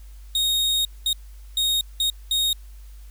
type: tone bursts at uneven times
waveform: 40% pulse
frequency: 3729 Hz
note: A#7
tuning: in tune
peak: -18 dBFS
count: 5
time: 0.35-0.85 / 1.06-1.13 / 1.57-1.81 / 2-2.1 / 2.31-2.53 s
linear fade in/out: 2 ms
effects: added 50 Hz sine -39 dBFS peak until 3.1 s + white hiss -57 dBFS RMS until 3.1 s